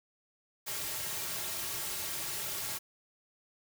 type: noise with comb filter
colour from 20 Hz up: white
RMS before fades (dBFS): -37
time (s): 0.66-2.79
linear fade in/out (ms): 20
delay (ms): 4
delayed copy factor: -0.8
effects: none